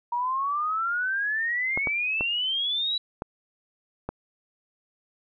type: exponential sweep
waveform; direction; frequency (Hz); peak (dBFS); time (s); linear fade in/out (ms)
sine; up; 944 to 3951; -24; 0.12-2.98; 5
type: clicks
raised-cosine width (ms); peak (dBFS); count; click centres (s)
1; -16; 5; 1.775 / 1.872 / 2.209 / 3.221 / 4.09
effects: none